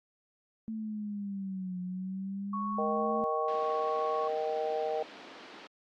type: linear two-way sweep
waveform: sine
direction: down then up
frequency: 222.7 to 180.1 to 222.7 Hz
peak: -34 dBFS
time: 0.68-3.24 s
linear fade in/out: 0 ms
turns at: 1.8 s
type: tone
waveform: sine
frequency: 1108.7 Hz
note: C#6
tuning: in tune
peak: -33 dBFS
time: 2.53-4.28 s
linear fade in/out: 5 ms
type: harmonic tone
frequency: 155.56 Hz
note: D#3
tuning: in tune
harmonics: 3 / 4 / 5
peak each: -33 / -34 / -35 dBFS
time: 2.78-5.03 s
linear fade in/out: 5 ms
type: band-pass noise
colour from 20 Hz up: pink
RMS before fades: -50 dBFS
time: 3.48-5.67 s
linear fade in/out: 2 ms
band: 240 to 4400 Hz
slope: 24 dB/octave
effects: Opus 48 kbps